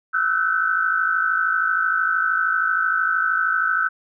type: tone cluster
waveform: sine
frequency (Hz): 1309 / 1484 / 1537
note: E6 / F#6 / G6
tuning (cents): -13 / +5 / -35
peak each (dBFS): -22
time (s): 0.13-3.89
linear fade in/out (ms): 20
effects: none